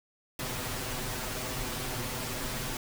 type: noise with comb filter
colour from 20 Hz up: pink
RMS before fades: -35 dBFS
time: 0.39-2.77 s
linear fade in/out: 2 ms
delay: 7.9 ms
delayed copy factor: +0.8
effects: none